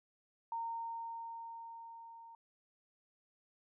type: tone with level ramp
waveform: sine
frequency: 920 Hz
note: A#5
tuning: 23 cents flat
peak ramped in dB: -36 to -52 dBFS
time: 0.52-2.35 s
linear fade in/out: 2 ms
effects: none